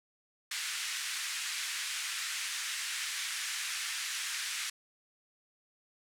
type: band-pass noise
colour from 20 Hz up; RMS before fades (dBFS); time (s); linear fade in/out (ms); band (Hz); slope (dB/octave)
pink; -37; 0.51-4.7; 5; 1600 to 10000; 24
effects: none